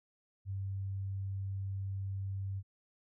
sine tone, 97.3 Hz, G2, 12 cents flat, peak -35 dBFS, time 0.45-2.63 s, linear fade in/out 50 ms, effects none

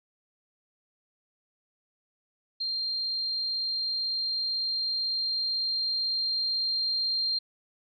sine tone with level ramp, 4186 Hz, C8, in tune, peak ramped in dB -28 to -25 dBFS, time 2.6-7.39 s, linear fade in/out 10 ms, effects none

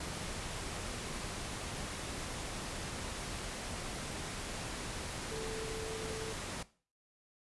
sine tone in noise, 442.3 Hz, A4, 9 cents sharp, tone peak -40 dBFS, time 5.31-6.33 s, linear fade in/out 5 ms, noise pink, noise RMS -41 dBFS, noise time 0-6.63 s, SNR -2 dB, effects noise-tail reverb RT60 0.4 s tail -18 dB re dry + resampled to 24000 Hz

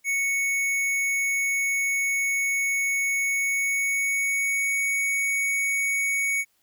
square tone with pitch glide, 2217 to 2231 Hz, C#7 to C#7, 0 to +11 cents, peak -23 dBFS, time 0.04-6.45 s, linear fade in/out 50 ms, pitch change +11 cents, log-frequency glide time 3.19-4.75 s, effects white hiss -68 dBFS RMS until 6.62 s

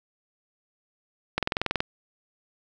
click train, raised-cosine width 0.3 ms, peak -8 dBFS, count 10, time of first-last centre 1.38-1.805 s, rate 21.2 Hz, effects none

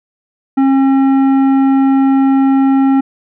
sine tone with tanh clipping, 270 Hz, C#4, 45 cents flat, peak -9 dBFS, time 0.57-3.01 s, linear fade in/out 10 ms, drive 11 dB, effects none

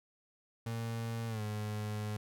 35% pulse tone with pitch glide, 114.8 to 105.88 Hz, A#2 to G#2, -26 to +34 cents, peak -34 dBFS, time 0.66-2.17 s, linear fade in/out 5 ms, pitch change -140 cents, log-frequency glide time 1.28-1.42 s, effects none

